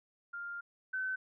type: tone pair in turn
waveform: sine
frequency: 1400 / 1523.5 Hz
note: F6 / G6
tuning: +4 / -50 cents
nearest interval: minor second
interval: 146 cents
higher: second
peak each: -39 / -33 dBFS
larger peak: second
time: 0.33-0.61 / 0.93-1.16 s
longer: first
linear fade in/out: 10 ms
effects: none